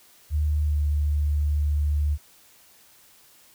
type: tone with pitch glide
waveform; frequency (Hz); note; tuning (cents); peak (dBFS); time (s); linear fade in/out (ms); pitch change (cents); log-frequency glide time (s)
sine; 75.3 to 73.84; D2 to D2; +44 to +10; -20; 0.3-2.18; 50; -34; 0.66-0.77
effects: white hiss -55 dBFS RMS until 3.54 s